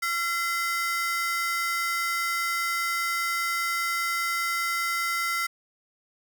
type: ring-modulated tone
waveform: 45% pulse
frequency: 1705 Hz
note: G#6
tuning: 45 cents sharp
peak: -22 dBFS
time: 0.02-5.47 s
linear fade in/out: 10 ms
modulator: 345 Hz
effects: none